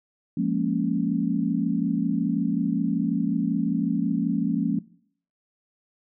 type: chord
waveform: sine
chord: Bb minor seventh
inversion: second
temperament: equal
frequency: 174.61 / 207.7 / 233.1 / 277.2 Hz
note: F3 / Ab3 / Bb3 / Db4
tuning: 0 / 0 / 0 / 0 cents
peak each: -27 dBFS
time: 0.37-4.79 s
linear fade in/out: 5 ms
effects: noise-tail reverb RT60 0.6 s tail -20 dB re dry